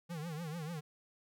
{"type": "tone with vibrato", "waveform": "square", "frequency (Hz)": 161.5, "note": "E3", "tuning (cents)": -35, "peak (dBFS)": -40, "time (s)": [0.09, 0.81], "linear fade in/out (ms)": 20, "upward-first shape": "triangle", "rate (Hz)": 6.8, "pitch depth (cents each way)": 170, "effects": []}